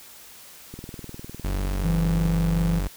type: click train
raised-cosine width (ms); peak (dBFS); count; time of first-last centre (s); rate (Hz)
3; -24; 32; 0.74-2.306; 19.8
type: tone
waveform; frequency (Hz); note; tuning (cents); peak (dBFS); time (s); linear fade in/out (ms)
40% pulse; 47.9; G1; -39; -23; 1.44-2.88; 10
type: tone with pitch glide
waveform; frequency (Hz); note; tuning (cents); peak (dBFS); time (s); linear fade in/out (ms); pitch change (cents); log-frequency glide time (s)
triangle; 165.9 to 167.54; E3 to E3; +11 to +28; -19; 1.82-2.82; 50; +17; 2.47-2.7
effects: white hiss -46 dBFS RMS until 2.96 s